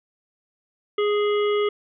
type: harmonic tone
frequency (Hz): 415.3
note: G#4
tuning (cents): 0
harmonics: 1 / 3 / 5 / 7 / 8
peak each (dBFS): -19 / -29 / -33 / -36 / -37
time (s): 0.98-1.69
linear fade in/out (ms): 5
effects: none